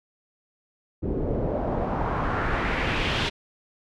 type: noise with low-pass filter sweep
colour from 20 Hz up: pink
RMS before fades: -26 dBFS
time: 1.02-3.3 s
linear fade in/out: 20 ms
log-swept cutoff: 350 to 3700 Hz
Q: 1.9
effects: none